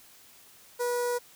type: tone with notch filter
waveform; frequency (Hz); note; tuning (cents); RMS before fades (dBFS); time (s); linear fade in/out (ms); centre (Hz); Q
sawtooth; 485.7; B4; -29; -29; 0.79-1.19; 20; 2900; 0.63
effects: white hiss -55 dBFS RMS until 1.35 s